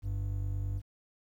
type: tone pair together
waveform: triangle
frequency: 48.9 / 98.4 Hz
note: G1 / G2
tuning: -4 / +7 cents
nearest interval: octave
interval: 1211 cents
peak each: -33 / -31 dBFS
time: 0.02-0.82 s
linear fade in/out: 50 ms
effects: 11-bit